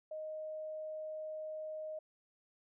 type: tone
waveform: sine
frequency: 622.3 Hz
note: D#5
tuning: in tune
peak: -40 dBFS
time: 0.11-1.99 s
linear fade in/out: 5 ms
effects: none